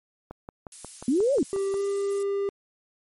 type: click train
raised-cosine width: 1 ms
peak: -24 dBFS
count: 9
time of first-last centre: 0.31-1.741 s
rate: 5.59 Hz
type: noise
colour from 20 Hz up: violet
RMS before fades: -38 dBFS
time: 0.72-2.23 s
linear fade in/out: 2 ms
type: linear two-way sweep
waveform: sine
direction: up then down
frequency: 230.7 to 587.3 to 230.7 Hz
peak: -19 dBFS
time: 1.08-1.43 s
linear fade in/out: 2 ms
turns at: 1.34 s
type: tone with pitch glide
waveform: triangle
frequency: 392 to 398.6 Hz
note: G4 to G4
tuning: 0 to +29 cents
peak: -22 dBFS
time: 1.53-2.49 s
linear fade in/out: 0 ms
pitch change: +29 cents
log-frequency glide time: 1.73-1.81 s
effects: MP3 48 kbps